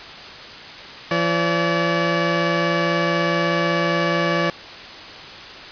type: tone pair together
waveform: 15% pulse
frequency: 169.77 / 574 Hz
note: F3 / D5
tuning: -49 / -40 cents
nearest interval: octave + major sixth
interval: 2109 cents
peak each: -14 dBFS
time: 1.11-4.5 s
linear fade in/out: 2 ms
effects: white hiss -36 dBFS RMS until 5.71 s + resampled to 11025 Hz